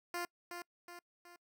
10% pulse tone with echo, 349.2 Hz, F4, in tune, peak -29 dBFS, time 0.14-0.25 s, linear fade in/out 2 ms, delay 370 ms, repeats 3, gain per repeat -6 dB, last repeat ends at 1.36 s, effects noise-tail reverb RT60 0.1 s tail -25 dB re dry

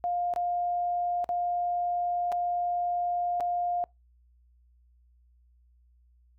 sine tone with dropouts, 705 Hz, F5, 16 cents sharp, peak -26 dBFS, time 0.04-3.84 s, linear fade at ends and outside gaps 0 ms, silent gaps 0.338-0.361 / 1.243-1.291 / 2.319-2.324 / 3.401-3.407 s, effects noise-tail reverb RT60 0.2 s tail -25 dB re dry + added 60 Hz sine -59 dBFS peak until 6.38 s

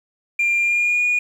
sine tone with pitch glide, 2390 to 2446 Hz, D7 to D#7, +30 to -30 cents, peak -14 dBFS, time 0.39-1.19 s, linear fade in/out 5 ms, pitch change +40 cents, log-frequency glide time 0.57-1.04 s, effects tanh soft clip ceiling -13 dBFS + 8-bit

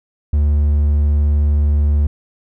triangle tone, 73.42 Hz, D2, in tune, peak -9 dBFS, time 0.33-2.07 s, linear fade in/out 5 ms, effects none

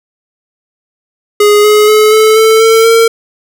square tone with pitch steps, 415.3 / 421.8 / 428.5 / 435.2 / 442 / 449 / 456 Hz, G#4 / G#4 / A4 / A4 / A4 / A4 / A#4, 0 / +27 / -46 / -19 / +8 / +35 / -38 cents, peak -4 dBFS, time 1.4-3.08 s, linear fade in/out 5 ms, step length 240 ms, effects none

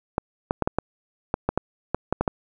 clicks, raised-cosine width 1 ms, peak -7 dBFS, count 12, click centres 0.181 / 0.509 / 0.623 / 0.675 / 0.786 / 1.341 / 1.49 / 1.576 / 1.946 / 2.126 / 2.21 / 2.278 s, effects none

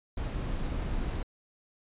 brown noise with amplitude modulation, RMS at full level -31 dBFS, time 0.17-1.23 s, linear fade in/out 5 ms, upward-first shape sine, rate 248 Hz, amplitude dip 25%, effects resampled to 8000 Hz

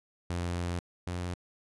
sawtooth tone pair in turn, 87.31 / 88.73 Hz, F2 / F2, 0 / +28 cents, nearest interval unison, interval 28 cents, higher second, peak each -27 / -29 dBFS, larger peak first, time 0.3-0.79 / 1.07-1.34 s, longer first, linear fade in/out 0 ms, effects resampled to 24000 Hz

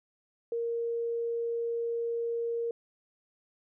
sine tone, 466.2 Hz, A#4, in tune, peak -29 dBFS, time 0.52-2.71 s, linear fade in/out 2 ms, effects none

